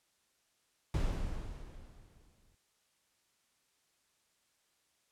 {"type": "noise with exponential decay", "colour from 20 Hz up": "brown", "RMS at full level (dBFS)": -30, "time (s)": [0.94, 2.55], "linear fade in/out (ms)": 2, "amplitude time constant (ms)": 350, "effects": ["white hiss -75 dBFS RMS until 5.11 s", "low-pass 10000 Hz 12 dB/octave"]}